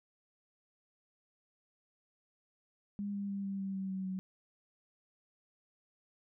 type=tone with pitch steps; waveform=sine; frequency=202.7 / 200.5 / 198.3 / 196.13 / 193.99 / 191.88 / 189.78 / 187.71 Hz; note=G#3 / G3 / G3 / G3 / G3 / G3 / F#3 / F#3; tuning=-42 / +39 / +20 / +1 / -18 / -37 / +44 / +25 cents; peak=-35 dBFS; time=2.99-4.19 s; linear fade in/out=0 ms; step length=150 ms; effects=none